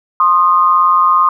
sine tone pair together, 1056.2 / 1234 Hz, C6 / D#6, +16 / -15 cents, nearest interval minor third, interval 269 cents, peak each -10 dBFS, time 0.2-1.29 s, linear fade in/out 2 ms, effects none

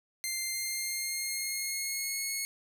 10% pulse tone with pitch glide, 2093 to 2184 Hz, C7 to C#7, 0 to -26 cents, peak -23 dBFS, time 0.24-2.45 s, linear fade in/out 0 ms, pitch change +74 cents, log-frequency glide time 0.45-2.24 s, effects none

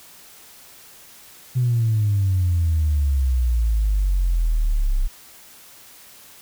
sine exponential sweep, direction down, 127.5 to 32 Hz, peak -15 dBFS, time 1.55-5.08 s, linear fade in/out 20 ms, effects tanh soft clip ceiling -12 dBFS + white hiss -46 dBFS RMS until 6.41 s

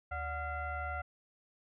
sine tone with frequency modulation, 730 Hz, F#5, 24 cents flat, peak -35 dBFS, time 0.11-1.02 s, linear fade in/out 10 ms, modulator 656 Hz, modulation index 1.5, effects none

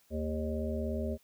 harmonic tone with a mistuned harmonic, 76.9 Hz, D#2, 20 cents flat, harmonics 1 / 3 / 5 / 7 / 8, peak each -35 / -36 / -40 / -41 / -40 dBFS, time 0.1-1.18 s, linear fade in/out 50 ms, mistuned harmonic 5, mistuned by +55 cents, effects white hiss -67 dBFS RMS until 1.23 s

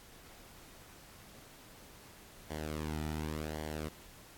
sawtooth tone with flanger, 77 Hz, D#2, 17 cents flat, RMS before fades -39 dBFS, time 2.5-3.89 s, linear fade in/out 10 ms, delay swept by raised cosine 0.77 to 1.87 ms, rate 0.89 Hz, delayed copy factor -0.7, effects pink hiss -56 dBFS RMS until 4.37 s + AAC 64 kbps

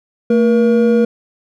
triangle tone pair together, 224.7 / 476.1 Hz, A3 / A#4, +37 / +37 cents, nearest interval octave + minor second, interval 1300 cents, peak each -10 dBFS, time 0.3-1.05 s, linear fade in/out 5 ms, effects none

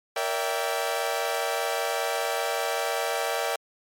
sawtooth chord, E half-diminished seventh, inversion second, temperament equal with one note detuned, 466.2 / 574.2 / 659.3 / 784 Hz, Bb4 / D5 / E5 / G5, 0 / -39 / 0 / 0 cents, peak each -28 / -27 / -27 / -27 dBFS, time 0.16-3.56 s, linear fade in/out 5 ms, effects MP3 64 kbps

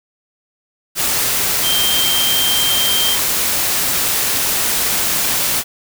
sine tone in noise, 3158 Hz, G7, 12 cents sharp, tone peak -16 dBFS, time 1.62-3.18 s, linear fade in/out 50 ms, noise white, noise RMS -17 dBFS, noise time 0.95-5.64 s, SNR -2 dB, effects none

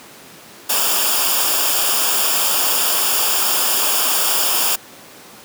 white noise with comb filter, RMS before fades -17 dBFS, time 0.69-4.76 s, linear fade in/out 10 ms, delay 0.49 ms, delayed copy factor -0.7, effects pink hiss -40 dBFS RMS until 5.44 s + high-pass 200 Hz 12 dB/octave

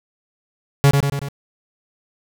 45% pulse tone with echo, 140.6 Hz, C#3, 25 cents sharp, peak -9 dBFS, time 0.84-0.91 s, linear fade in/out 0 ms, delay 94 ms, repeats 4, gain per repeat -4 dB, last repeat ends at 1.286 s, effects none

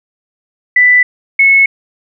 sine tone pair in turn, 1985 / 2194 Hz, B6 / C#7, +8 / -18 cents, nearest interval major second, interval 174 cents, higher second, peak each -4 dBFS, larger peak neither, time 0.76-1.03 / 1.39-1.66 s, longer neither, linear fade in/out 5 ms, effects none

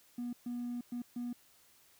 triangle tone bursts at uneven times, 242.1 Hz, B3, 34 cents flat, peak -33 dBFS, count 4, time 0.18-0.33 / 0.46-0.81 / 0.92-1.02 / 1.16-1.33 s, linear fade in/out 5 ms, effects tanh soft clip ceiling -32 dBFS + white hiss -65 dBFS RMS until 1.99 s

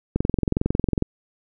click train, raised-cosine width 3 ms, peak -7 dBFS, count 20, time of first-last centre 0.16-1.024 s, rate 22 Hz, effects none

